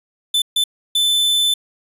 45% pulse tone bursts at uneven times, 3520 Hz, A7, in tune, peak -14 dBFS, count 3, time 0.34-0.42 / 0.56-0.64 / 0.95-1.54 s, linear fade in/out 5 ms, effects resampled to 32000 Hz

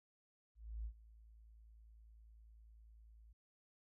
sine tone with ADSR envelope, 55 Hz, A1, in tune, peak -40 dBFS, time 0.55-3.33 s, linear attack 300 ms, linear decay 78 ms, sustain -19 dB, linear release 7 ms, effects none

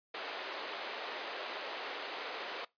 pink band-pass noise, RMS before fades -42 dBFS, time 0.14-2.65 s, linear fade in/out 5 ms, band 410 to 4300 Hz, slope 24 dB/octave, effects noise-tail reverb RT60 0.2 s tail -22 dB re dry + resampled to 11025 Hz

